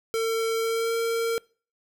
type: tone with pitch glide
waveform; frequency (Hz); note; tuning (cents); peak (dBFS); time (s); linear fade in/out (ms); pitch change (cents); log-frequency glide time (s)
square; 451.8 to 458.9; A4 to A#4; +46 to -27; -24; 0.14-1.38; 0; +27; 0.58-0.95
effects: noise-tail reverb RT60 0.4 s tail -25 dB re dry